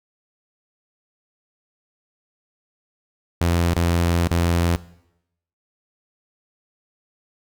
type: tone with dropouts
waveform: sawtooth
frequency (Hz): 85.5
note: F2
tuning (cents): -36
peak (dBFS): -13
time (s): 3.41-4.76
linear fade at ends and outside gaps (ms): 0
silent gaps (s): 3.736-3.766 / 4.272-4.31
effects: noise-tail reverb RT60 0.8 s tail -19 dB re dry